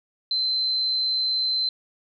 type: tone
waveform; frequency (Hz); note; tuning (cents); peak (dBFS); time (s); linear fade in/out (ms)
sine; 4082; C8; -44; -21; 0.31-1.69; 2
effects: none